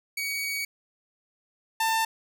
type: tone pair in turn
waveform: sawtooth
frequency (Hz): 2254 / 894.5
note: C#7 / A5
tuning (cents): +28 / +28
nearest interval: octave + major third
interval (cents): 1600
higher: first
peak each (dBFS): -25 / -19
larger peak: second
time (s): 0.17-0.65 / 1.8-2.05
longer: first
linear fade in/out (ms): 5
effects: none